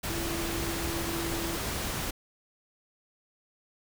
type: tone in noise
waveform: sine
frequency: 335.2 Hz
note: E4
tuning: 29 cents sharp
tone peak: -35 dBFS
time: 0.09-1.56 s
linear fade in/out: 10 ms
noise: pink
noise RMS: -33 dBFS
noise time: 0.03-2.11 s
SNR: -5 dB
effects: none